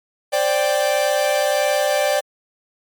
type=chord; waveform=45% pulse; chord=C suspended second; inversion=none; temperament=equal with one note detuned; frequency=525.7 / 587.3 / 784 Hz; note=C5 / D5 / G5; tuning=+8 / 0 / 0 cents; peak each=-23 / -18 / -23 dBFS; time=0.32-2.21 s; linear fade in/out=20 ms; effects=MP3 96 kbps